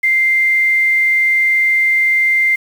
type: tone with quantisation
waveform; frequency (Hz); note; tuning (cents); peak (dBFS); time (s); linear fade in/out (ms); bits
sine; 2093; C7; 0; -10; 0.03-2.56; 10; 6
effects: none